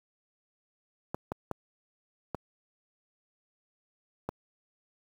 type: clicks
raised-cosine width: 1 ms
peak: -18 dBFS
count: 5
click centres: 1.145 / 1.319 / 1.513 / 2.347 / 4.29 s
effects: high-pass 60 Hz 12 dB/octave + 8-bit